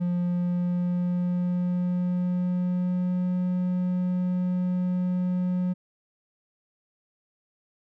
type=tone with pitch glide; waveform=triangle; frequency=176.4 to 180.94 Hz; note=F3 to F#3; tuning=+18 to -38 cents; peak=-21 dBFS; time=0-5.74 s; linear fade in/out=20 ms; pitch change=+44 cents; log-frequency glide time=0.24-3.32 s; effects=none